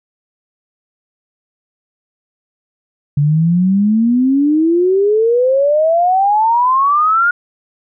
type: exponential sweep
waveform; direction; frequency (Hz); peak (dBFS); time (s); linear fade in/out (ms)
sine; up; 141.5 to 1443; -9; 3.17-7.31; 5
effects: none